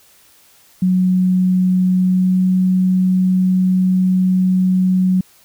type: tone with pitch glide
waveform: sine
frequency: 184 to 185.17 Hz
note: F#3 to F#3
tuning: -9 to +2 cents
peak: -11 dBFS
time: 0.82-5.21 s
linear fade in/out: 5 ms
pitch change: +11 cents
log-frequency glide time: 1.97-2.45 s
effects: white hiss -50 dBFS RMS until 5.44 s